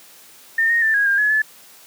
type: tone with pitch steps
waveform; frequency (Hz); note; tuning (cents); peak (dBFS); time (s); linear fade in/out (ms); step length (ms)
sine; 1814 / 1860 / 1774 / 1648 / 1605 / 1697 / 1729; A#6 / A#6 / A6 / G#6 / G6 / G#6 / A6; -48 / -4 / +14 / -14 / +40 / +37 / -31; -14; 0.58-1.42; 5; 120
effects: white hiss -46 dBFS RMS until 1.86 s + high-pass 150 Hz 12 dB/octave